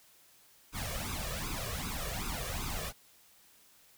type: noise with flanger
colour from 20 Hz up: pink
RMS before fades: -37 dBFS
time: 0.72-2.93 s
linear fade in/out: 50 ms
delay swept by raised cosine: 0.79 to 1.76 ms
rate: 2.6 Hz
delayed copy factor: +0.8
effects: white hiss -62 dBFS RMS until 3.97 s